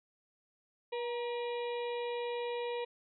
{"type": "harmonic tone with a mistuned harmonic", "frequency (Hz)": 481, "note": "B4", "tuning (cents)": -46, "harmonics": [1, 2, 4, 5, 6, 7, 8], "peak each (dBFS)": [-35, -42, -51, -48, -52, -56, -52], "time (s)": [0.92, 2.85], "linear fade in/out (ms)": 10, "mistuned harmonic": 2, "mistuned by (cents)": -34, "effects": []}